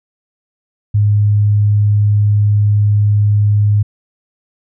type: tone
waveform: sine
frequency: 103.83 Hz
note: G#2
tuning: in tune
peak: -8 dBFS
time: 0.94-3.83 s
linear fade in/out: 10 ms
effects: none